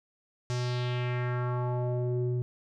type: tone with low-pass filter sweep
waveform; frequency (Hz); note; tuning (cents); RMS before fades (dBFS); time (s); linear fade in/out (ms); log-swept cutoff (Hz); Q
square; 123.47; B2; 0; -30; 0.5-2.42; 0; 6400 to 270; 2.3
effects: none